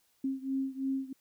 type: beating tone pair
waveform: sine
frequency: 266.9 / 269.9 Hz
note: C4 / C#4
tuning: +35 / -46 cents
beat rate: 3 Hz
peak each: -33 / -35 dBFS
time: 0.24-1.13 s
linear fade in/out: 5 ms
effects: white hiss -71 dBFS RMS until 1.2 s